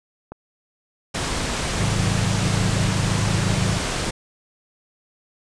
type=click; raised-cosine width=1 ms; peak=-20 dBFS; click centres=0.32 s
type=low-pass noise; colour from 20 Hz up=pink; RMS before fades=-25 dBFS; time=1.14-4.11 s; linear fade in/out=10 ms; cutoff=9300 Hz; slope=48 dB/octave
type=chord; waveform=sine; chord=Ab dominant seventh; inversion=none; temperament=just; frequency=103.83 / 129.78 / 155.74 / 186.89 Hz; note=Ab2 / C3 / Eb3 / Gb3; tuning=0 / -14 / +2 / +18 cents; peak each=-23 / -27 / -27 / -26 dBFS; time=1.77-3.78 s; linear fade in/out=10 ms
effects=none